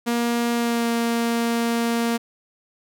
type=tone with pitch glide; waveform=sawtooth; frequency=236.4 to 233.1 Hz; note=A#3 to A#3; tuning=+24 to 0 cents; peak=-16 dBFS; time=0.06-2.18 s; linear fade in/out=20 ms; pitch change=-24 cents; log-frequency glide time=0.54-0.88 s; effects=none